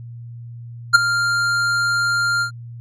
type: tone with ADSR envelope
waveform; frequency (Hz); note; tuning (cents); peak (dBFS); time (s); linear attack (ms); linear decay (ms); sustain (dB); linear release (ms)
square; 1396.9; F6; 0; -4; 0.93-2.51; 22; 14; -13; 96
effects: added 118 Hz sine -32 dBFS peak until 2.8 s + low-pass 7000 Hz 12 dB/octave